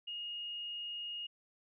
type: tone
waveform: sine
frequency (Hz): 2860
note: F7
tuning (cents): +41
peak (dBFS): -39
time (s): 0.07-1.27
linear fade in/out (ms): 10
effects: none